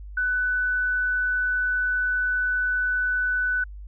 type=tone; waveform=sine; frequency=1495 Hz; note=F#6; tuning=17 cents sharp; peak=-21 dBFS; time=0.17-3.64 s; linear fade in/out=5 ms; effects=added 50 Hz sine -36 dBFS peak until 3.87 s